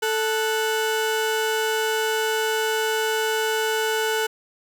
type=tone pair together; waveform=30% pulse; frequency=440 / 1480 Hz; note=A4 / F#6; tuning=0 / 0 cents; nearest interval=octave + major sixth; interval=2100 cents; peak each=-20 / -23 dBFS; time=0.02-4.27 s; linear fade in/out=10 ms; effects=none